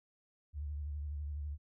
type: tone with vibrato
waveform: sine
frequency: 73.4 Hz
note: D2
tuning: in tune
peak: -37 dBFS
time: 0.53-1.58 s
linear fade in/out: 50 ms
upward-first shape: triangle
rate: 12 Hz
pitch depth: 77 cents each way
effects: none